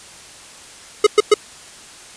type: tone bursts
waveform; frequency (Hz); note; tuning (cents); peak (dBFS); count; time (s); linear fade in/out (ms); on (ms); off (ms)
square; 421.1; G#4; +24; -7; 3; 1.04-1.341; 5; 27; 110
effects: white hiss -40 dBFS RMS until 2.16 s + resampled to 22050 Hz